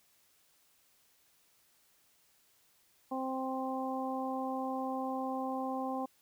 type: harmonic tone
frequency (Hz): 262.2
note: C4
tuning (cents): +4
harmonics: 1 / 2 / 3 / 4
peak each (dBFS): -37 / -40 / -38 / -42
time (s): 3.11-6.06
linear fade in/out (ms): 10
effects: white hiss -69 dBFS RMS until 6.21 s